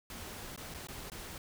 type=noise with dropouts; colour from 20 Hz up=pink; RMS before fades=-45 dBFS; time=0.1-1.38 s; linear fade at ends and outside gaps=2 ms; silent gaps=0.562-0.576 / 0.741-0.745 / 0.871-0.885 / 1.1-1.118 s; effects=none